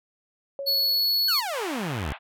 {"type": "tone with exponential decay", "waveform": "sine", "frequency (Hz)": 554.4, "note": "C#5", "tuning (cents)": 0, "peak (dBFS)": -28, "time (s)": [0.59, 1.24], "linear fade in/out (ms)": 1, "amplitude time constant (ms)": 140}
{"type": "tone", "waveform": "square", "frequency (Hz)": 4392, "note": "C#8", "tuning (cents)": -17, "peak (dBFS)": -21, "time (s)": [0.66, 1.41], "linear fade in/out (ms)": 20}
{"type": "exponential sweep", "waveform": "sawtooth", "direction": "down", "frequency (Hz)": [1586, 61.74], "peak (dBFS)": -24, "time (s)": [1.28, 2.13], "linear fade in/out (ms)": 5}
{"type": "band-pass noise", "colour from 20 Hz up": "pink", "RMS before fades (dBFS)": -38, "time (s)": [1.51, 2.19], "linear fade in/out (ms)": 50, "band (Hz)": [680, 3300], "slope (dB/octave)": 48}
{"effects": []}